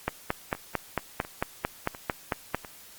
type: two click trains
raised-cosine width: 0.5 ms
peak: -24 / -10 dBFS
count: 4 / 12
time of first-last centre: 0.55-2.648 / 0.08-2.546 s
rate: 1.43 / 4.46 Hz
effects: white hiss -50 dBFS RMS until 2.98 s + Opus 48 kbps